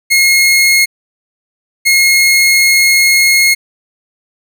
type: tone pair in turn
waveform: sawtooth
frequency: 2157 / 2157 Hz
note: C#7 / C#7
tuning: -48 / -48 cents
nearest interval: unison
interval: 0 cents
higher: neither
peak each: -3 dBFS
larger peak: neither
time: 0.1-0.86 / 1.85-3.55 s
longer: second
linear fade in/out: 20 ms
effects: none